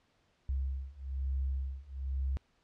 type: beating tone pair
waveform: sine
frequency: 66.3 / 67.4 Hz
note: C2 / C#2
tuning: +23 / -48 cents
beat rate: 1.1 Hz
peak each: -36 / -35 dBFS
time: 0.49-2.37 s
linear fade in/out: 0 ms
effects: pink hiss -72 dBFS RMS until 2.63 s + low-pass 5000 Hz 12 dB/octave